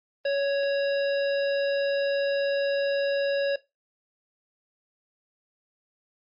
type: harmonic tone with a mistuned harmonic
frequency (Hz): 554.4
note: C#5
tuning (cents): 0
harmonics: 1 / 3 / 5 / 7 / 9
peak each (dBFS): -23 / -33 / -37 / -40 / -42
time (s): 0.25-3.56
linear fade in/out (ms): 5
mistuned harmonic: 1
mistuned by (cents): +16
effects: noise-tail reverb RT60 0.2 s tail -17 dB re dry + Opus 24 kbps